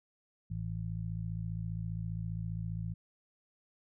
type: harmonic tone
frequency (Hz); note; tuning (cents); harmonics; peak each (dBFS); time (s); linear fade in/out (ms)
55; A1; 0; 1 / 2 / 3; -43 / -37 / -39; 0.5-2.94; 10
effects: none